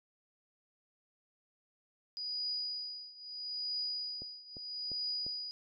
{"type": "tone with tremolo", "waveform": "sine", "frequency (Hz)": 4918, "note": "D#8", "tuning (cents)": -21, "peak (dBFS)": -33, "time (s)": [2.17, 5.51], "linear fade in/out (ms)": 0, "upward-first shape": "triangle", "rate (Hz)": 0.77, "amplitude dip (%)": 90}
{"type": "click train", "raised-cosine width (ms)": 2, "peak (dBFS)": -36, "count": 4, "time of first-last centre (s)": [4.22, 5.265], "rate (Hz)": 2.87}
{"effects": []}